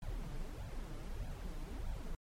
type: noise with flanger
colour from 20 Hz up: brown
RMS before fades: -42 dBFS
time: 0.02-2.15 s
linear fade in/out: 2 ms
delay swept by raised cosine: 1.2 to 6.8 ms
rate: 1.6 Hz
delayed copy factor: +0.8
effects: MP3 64 kbps